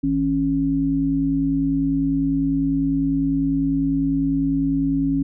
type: harmonic tone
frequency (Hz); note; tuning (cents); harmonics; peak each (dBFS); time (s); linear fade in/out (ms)
55; A1; 0; 1 / 3 / 5; -29 / -26 / -18; 0.03-5.23; 10
effects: none